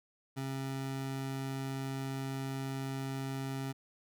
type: tone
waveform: 25% pulse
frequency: 134.7 Hz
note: C#3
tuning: 49 cents flat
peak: -32 dBFS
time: 0.36-3.73 s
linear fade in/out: 20 ms
effects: none